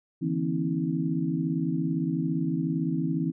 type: tone cluster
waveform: sine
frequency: 148 / 165.6 / 235.5 / 267.2 / 321.3 Hz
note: D3 / E3 / A#3 / C4 / E4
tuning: +14 / +8 / +18 / +36 / -44 cents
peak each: -35 / -28 / -36 / -30 / -32 dBFS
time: 0.21-3.32 s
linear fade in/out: 20 ms
effects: none